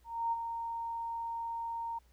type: tone with ADSR envelope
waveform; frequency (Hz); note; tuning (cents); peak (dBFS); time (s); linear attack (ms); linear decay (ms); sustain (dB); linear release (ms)
sine; 924; A#5; -16; -28; 0.04-1.99; 280; 31; -7; 11
effects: added 60 Hz sine -62 dBFS peak until 2.12 s + pink hiss -71 dBFS RMS until 2.12 s